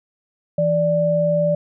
sine tone pair together, 164.81 / 587.3 Hz, E3 / D5, 0 / 0 cents, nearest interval octave + minor seventh, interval 2200 cents, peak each -21 / -16 dBFS, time 0.58-1.55 s, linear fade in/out 5 ms, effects none

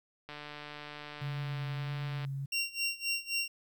click train, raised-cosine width 0.3 ms, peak -28 dBFS, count 291, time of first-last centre 0.29-2.249 s, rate 148 Hz
sine tone with vibrato, 138.59 Hz, C#3, in tune, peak -34 dBFS, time 1.21-2.46 s, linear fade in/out 10 ms, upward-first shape sine, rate 1.6 Hz, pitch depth 23 cents each way
25% pulse tone with tremolo, 2755 Hz, F7, 24 cents flat, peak -25 dBFS, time 2.52-3.48 s, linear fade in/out 5 ms, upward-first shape sine, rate 3.8 Hz, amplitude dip 90%
effects 11-bit

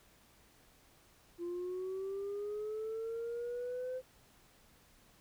sine linear sweep, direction up, 342.6 to 516 Hz, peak -35 dBFS, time 1.38-4.02 s, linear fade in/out 50 ms, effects tanh soft clip ceiling -35 dBFS + pink hiss -65 dBFS RMS until 5.2 s

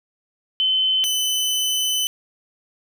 sine / sawtooth tone pair in turn, 3056 / 3023 Hz, G7 / F#7, -45 / +36 cents, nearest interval unison, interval 19 cents, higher first, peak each -16 dBFS, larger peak neither, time 0.6-1.04 / 1.04-2.07 s, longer second, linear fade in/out 0 ms, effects none

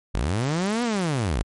sawtooth linear two-way sweep, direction up then down, 38.9 to 246.9 to 38.9 Hz, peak -18 dBFS, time 0.14-1.43 s, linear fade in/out 10 ms, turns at 0.83 s, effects MP3 48 kbps

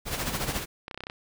pink noise with tremolo, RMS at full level -28 dBFS, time 0.05-0.66 s, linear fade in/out 50 ms, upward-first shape sine, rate 14 Hz, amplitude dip 60%
clicks, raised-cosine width 0.3 ms, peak -21 dBFS, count 8, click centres 0.881 / 0.912 / 0.945 / 0.976 / 1.006 / 1.037 / 1.069 / 1.099 s
effects none

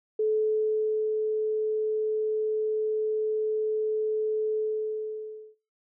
sine tone with ADSR envelope, 432.2 Hz, A4, 31 cents flat, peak -22 dBFS, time 0.19-5.55 s, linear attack 6 ms, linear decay 910 ms, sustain -3 dB, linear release 980 ms, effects noise-tail reverb RT60 0.5 s tail -19 dB re dry

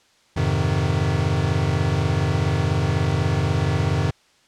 square chord, F minor seventh, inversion none, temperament equal with one note detuned, 87.31 / 103.83 / 131.42 / 155.56 Hz, F2 / Ab2 / C3 / Eb3, 0 / 0 / +8 / 0 cents, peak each -25 dBFS, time 0.36-4.11 s, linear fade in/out 10 ms, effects white hiss -58 dBFS RMS until 4.47 s + low-pass 6000 Hz 12 dB/octave

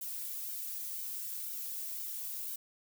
violet noise with flanger, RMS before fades -40 dBFS, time 0.01-2.56 s, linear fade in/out 5 ms, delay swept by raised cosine 1.3 to 2.7 ms, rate 2 Hz, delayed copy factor +0.75, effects none

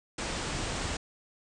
pink low-pass noise, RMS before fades -34 dBFS, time 0.18-0.97 s, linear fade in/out 5 ms, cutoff 8900 Hz, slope 96 dB/octave, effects none

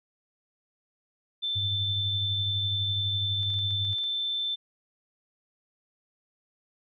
sine tone, 3542 Hz, A7, 11 cents sharp, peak -27 dBFS, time 1.42-4.56 s, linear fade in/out 20 ms
sine tone with tremolo, 100 Hz, G2, 35 cents sharp, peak -28 dBFS, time 1.55-3.95 s, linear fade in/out 20 ms, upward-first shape sine, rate 12 Hz, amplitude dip 45%
clicks, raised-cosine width 0.2 ms, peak -33 dBFS, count 9, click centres 3.431 / 3.503 / 3.541 / 3.59 / 3.708 / 3.851 / 3.93 / 3.985 / 4.04 s
effects none

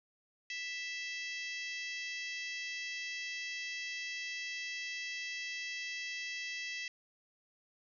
harmonic tone with a mistuned harmonic, 659.3 Hz, E5, in tune, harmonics 3 / 4 / 5 / 6 / 7 / 8 / 9 / 10, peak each -42 / -43 / -48 / -53 / -50 / -50 / -53 / -57 dBFS, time 0.5-6.88 s, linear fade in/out 2 ms, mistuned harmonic 5, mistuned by -26 cents, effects none

